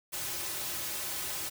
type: noise with comb filter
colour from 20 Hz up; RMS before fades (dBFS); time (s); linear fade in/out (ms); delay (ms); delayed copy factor
white; -36; 0.12-1.5; 20; 4.3; -0.55
effects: none